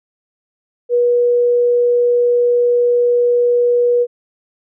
sine tone, 483.7 Hz, B4, 36 cents flat, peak -10 dBFS, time 0.89-4.07 s, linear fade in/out 50 ms, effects none

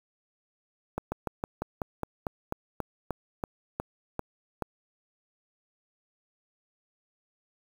slowing click train, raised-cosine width 1 ms, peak -16 dBFS, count 15, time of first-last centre 0.98-4.623 s, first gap 140 ms, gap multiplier 1.09, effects 7-bit

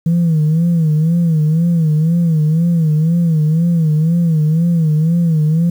sine tone with vibrato, 162 Hz, E3, 30 cents flat, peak -8 dBFS, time 0.06-5.7 s, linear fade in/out 5 ms, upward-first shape sine, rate 2 Hz, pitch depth 110 cents each way, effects tanh soft clip ceiling -8 dBFS + 7-bit

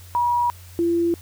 sine tone pair in turn, 962 / 340.1 Hz, B5 / F4, -46 / -46 cents, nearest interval octave + tritone, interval 1800 cents, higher first, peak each -17 dBFS, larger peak neither, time 0.15-0.5 / 0.79-1.14 s, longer neither, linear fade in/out 0 ms, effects added 89 Hz sine -41 dBFS peak until 1.21 s + white hiss -48 dBFS RMS until 1.21 s

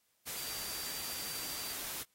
sine tone in noise, 4699 Hz, D8, in tune, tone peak -45 dBFS, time 0.36-1.74 s, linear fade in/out 20 ms, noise white, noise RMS -41 dBFS, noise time 0.26-2.04 s, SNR -7 dB, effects white hiss -75 dBFS RMS until 2.14 s + AAC 48 kbps

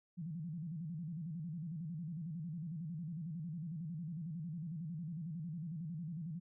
sine tone with vibrato, 163.3 Hz, E3, 16 cents flat, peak -40 dBFS, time 0.17-6.4 s, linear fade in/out 20 ms, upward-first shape square, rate 11 Hz, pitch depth 130 cents each way, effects none

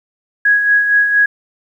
sine tone with tremolo, 1661.2 Hz, G#6, in tune, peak -7 dBFS, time 0.45-1.26 s, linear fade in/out 5 ms, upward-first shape sine, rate 4.3 Hz, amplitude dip 50%, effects 8-bit

